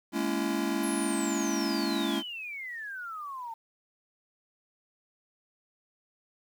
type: chord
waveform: square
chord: A# half-diminished seventh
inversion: third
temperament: just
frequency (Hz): 209.8 / 233.1 / 279.7 / 335.6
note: G#3 / A#3 / C#4 / E4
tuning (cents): +18 / 0 / +16 / +31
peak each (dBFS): -34 / -37 / -33 / -33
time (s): 0.12-2.23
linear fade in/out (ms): 50
type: exponential sweep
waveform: sine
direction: down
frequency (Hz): 11380 to 888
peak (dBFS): -36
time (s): 0.83-3.54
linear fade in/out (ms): 5
effects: 10-bit